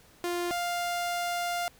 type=tone pair in turn; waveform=sawtooth; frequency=350 / 700 Hz; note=F4 / F5; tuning=+4 / +4 cents; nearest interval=octave; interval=1200 cents; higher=second; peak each=-25 dBFS; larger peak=neither; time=0.24-0.51 / 0.51-1.68 s; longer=second; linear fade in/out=0 ms; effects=pink hiss -58 dBFS RMS until 1.79 s